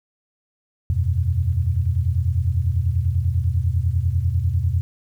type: chord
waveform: sine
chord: E suspended second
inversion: none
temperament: equal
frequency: 82.41 / 92.5 / 123.47 Hz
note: E2 / F#2 / B2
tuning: 0 / 0 / 0 cents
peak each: -21 / -21 / -24 dBFS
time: 0.9-4.81 s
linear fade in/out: 0 ms
effects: 9-bit